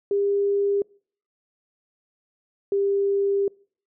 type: tone pair in turn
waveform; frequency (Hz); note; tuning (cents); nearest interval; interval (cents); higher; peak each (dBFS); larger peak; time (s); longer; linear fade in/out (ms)
sine; 401.7 / 398; G4 / G4; +42 / +26; unison; 16; first; -19; neither; 0.11-0.82 / 2.72-3.48; second; 2
effects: noise-tail reverb RT60 0.5 s tail -26 dB re dry